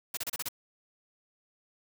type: noise bursts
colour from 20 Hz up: white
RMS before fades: -34 dBFS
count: 6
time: 0.14-0.487 s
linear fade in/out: 5 ms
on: 32 ms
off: 31 ms
effects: none